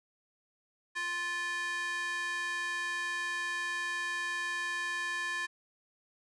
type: tone with high-pass filter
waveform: square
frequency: 349.2 Hz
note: F4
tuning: in tune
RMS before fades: -35 dBFS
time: 0.95-5.47 s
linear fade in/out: 20 ms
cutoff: 1500 Hz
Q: 6.5
effects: resampled to 22050 Hz